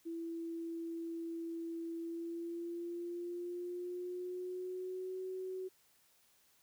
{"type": "tone with pitch glide", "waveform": "sine", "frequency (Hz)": [332.8, 373.6], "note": ["E4", "F#4"], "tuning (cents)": [17, 17], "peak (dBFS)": -39, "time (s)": [0.05, 5.69], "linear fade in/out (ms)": 20, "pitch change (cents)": 200, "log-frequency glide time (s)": [1.97, 5.2], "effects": ["white hiss -70 dBFS RMS until 6.62 s"]}